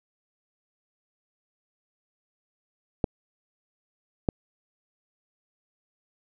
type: clicks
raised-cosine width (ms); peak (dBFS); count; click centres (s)
2; -9; 2; 3.042 / 4.288
effects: none